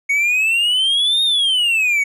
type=exponential two-way sweep; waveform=triangle; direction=up then down; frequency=2217 to 3729 to 2217 Hz; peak=-12 dBFS; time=0.09-2.04 s; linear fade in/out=10 ms; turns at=1.23 s; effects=resampled to 32000 Hz